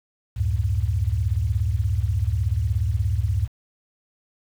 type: tone cluster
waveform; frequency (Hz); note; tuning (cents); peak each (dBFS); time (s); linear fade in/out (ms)
sine; 70.6 / 91.4 / 108; C#2 / F#2 / A2; +32 / -21 / -32; -24; 0.36-3.48; 20
effects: 8-bit